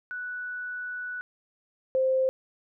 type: tone pair in turn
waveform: sine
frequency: 1480 / 523.3 Hz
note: F#6 / C5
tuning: 0 / 0 cents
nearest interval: octave + tritone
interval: 1800 cents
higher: first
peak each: -32 / -21 dBFS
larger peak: second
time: 0.11-1.21 / 1.95-2.29 s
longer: first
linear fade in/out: 0 ms
effects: none